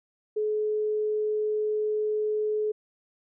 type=tone; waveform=sine; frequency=426.4 Hz; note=G#4; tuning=46 cents sharp; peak=-24 dBFS; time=0.36-2.72 s; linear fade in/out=10 ms; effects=none

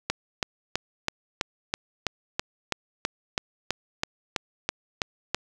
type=click train; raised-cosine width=0.2 ms; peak=-7 dBFS; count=17; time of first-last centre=0.1-5.346 s; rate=3.05 Hz; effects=none

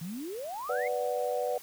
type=exponential sweep; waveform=sine; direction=up; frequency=155.56 to 2222 Hz; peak=-35 dBFS; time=0.01-0.88 s; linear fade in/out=5 ms
type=chord; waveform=sine; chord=B minor; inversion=none; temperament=equal; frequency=493.9 / 587.3 / 740 Hz; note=B4 / D5 / F#5; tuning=0 / 0 / 0 cents; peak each=-31 / -33 / -34 dBFS; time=0.69-1.58 s; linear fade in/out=5 ms
effects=white hiss -50 dBFS RMS until 1.62 s

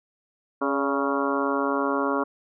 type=harmonic tone with a mistuned harmonic; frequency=138.59 Hz; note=C#3; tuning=in tune; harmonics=2 / 3 / 4 / 5 / 6 / 7 / 8 / 9 / 10; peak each=-27 / -29 / -30 / -35 / -36 / -32 / -29 / -36 / -32 dBFS; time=0.61-2.24 s; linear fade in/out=10 ms; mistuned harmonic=4; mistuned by=+47 cents; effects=none

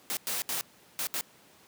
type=noise bursts at uneven times; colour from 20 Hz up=white; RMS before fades=-32 dBFS; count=5; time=0.1-0.17 / 0.27-0.42 / 0.49-0.61 / 0.99-1.07 / 1.14-1.21 s; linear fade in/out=0 ms; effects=pink hiss -58 dBFS RMS until 1.67 s + high-pass 150 Hz 12 dB/octave

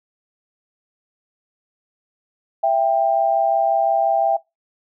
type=tone pair together; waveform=sine; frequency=664.3 / 790 Hz; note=E5 / G5; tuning=+13 / +13 cents; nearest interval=minor third; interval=300 cents; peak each=-17 dBFS; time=2.63-4.37 s; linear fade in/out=10 ms; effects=noise-tail reverb RT60 0.2 s tail -21 dB re dry

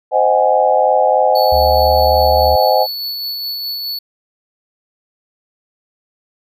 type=chord; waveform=sine; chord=Ab dominant seventh; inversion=first; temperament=just; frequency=519.1 / 623 / 747.5 / 830.6 Hz; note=C5 / Eb5 / Gb5 / Ab5; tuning=-14 / +2 / +17 / 0 cents; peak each=-15 dBFS; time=0.11-2.87 s; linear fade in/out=50 ms
type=tone with tremolo; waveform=square; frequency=4435 Hz; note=C#8; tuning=in tune; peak=-20 dBFS; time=1.35-3.99 s; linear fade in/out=5 ms; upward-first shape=sine; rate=4.8 Hz; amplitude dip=25%
type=tone with pitch glide; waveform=triangle; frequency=73.42 to 74.23 Hz; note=D2 to D2; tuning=0 to +19 cents; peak=-16 dBFS; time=1.52-2.56 s; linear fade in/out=5 ms; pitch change=+19 cents; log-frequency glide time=1.81-1.88 s
effects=none

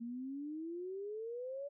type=exponential sweep; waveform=sine; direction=up; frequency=229.4 to 577 Hz; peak=-40 dBFS; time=0-1.69 s; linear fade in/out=20 ms; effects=none

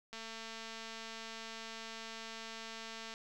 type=click train; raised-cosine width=0.2 ms; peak=-29 dBFS; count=678; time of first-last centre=0.13-3.139 s; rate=225 Hz; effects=none

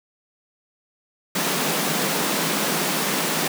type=high-pass noise; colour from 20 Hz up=pink; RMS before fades=-23 dBFS; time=1.35-3.48 s; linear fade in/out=5 ms; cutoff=150 Hz; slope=96 dB/octave; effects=none

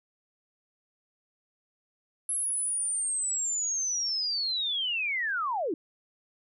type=linear sweep; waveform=sine; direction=down; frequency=11000 to 283.2 Hz; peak=-27 dBFS; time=2.29-5.74 s; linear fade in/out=2 ms; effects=none

